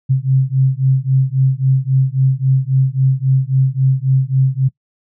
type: beating tone pair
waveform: sine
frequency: 130.9 / 134.6 Hz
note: C3 / C3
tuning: +1 / +49 cents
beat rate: 3.7 Hz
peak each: -14 dBFS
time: 0.09-4.69 s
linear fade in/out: 20 ms
effects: noise-tail reverb RT60 0.1 s tail -21 dB re dry